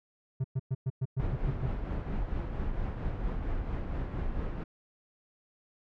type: tone bursts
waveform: triangle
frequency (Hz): 130.81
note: C3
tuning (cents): 0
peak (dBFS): -25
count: 9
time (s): 0.4-1.667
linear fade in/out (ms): 10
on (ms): 43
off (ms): 110
type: noise with tremolo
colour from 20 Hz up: brown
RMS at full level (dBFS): -31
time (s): 1.19-4.64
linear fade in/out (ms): 10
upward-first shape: triangle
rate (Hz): 4.4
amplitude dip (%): 45
effects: low-pass 2000 Hz 12 dB/octave